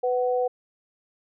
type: tone pair together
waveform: sine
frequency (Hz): 498.6 / 747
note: B4 / F#5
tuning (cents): +16 / +16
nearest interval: perfect fifth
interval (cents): 700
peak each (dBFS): -22 / -27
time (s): 0.03-0.48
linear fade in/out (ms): 10
effects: none